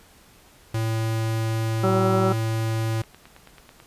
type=tone; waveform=square; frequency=112 Hz; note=A2; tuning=31 cents sharp; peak=-23 dBFS; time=0.74-3.02 s; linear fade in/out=5 ms
type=harmonic tone; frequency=190.1 Hz; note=F#3; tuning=47 cents sharp; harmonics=1 / 2 / 3 / 4 / 5 / 6 / 7; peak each=-24 / -23 / -26 / -30 / -35 / -38 / -27 dBFS; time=1.83-2.33 s; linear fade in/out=10 ms
type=click train; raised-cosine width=0.3 ms; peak=-29 dBFS; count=12; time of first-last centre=2.6-3.801 s; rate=9.16 Hz
effects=pink hiss -53 dBFS RMS until 3.86 s + resampled to 32000 Hz